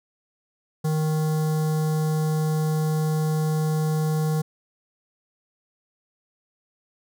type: tone with notch filter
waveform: square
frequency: 155.56 Hz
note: D#3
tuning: in tune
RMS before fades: -23 dBFS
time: 0.84-4.42 s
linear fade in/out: 10 ms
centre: 2500 Hz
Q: 0.51
effects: none